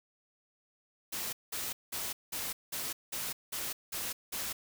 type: noise bursts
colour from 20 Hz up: white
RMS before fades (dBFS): -37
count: 9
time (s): 1.12-4.53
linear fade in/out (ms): 10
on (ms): 210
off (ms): 190
effects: none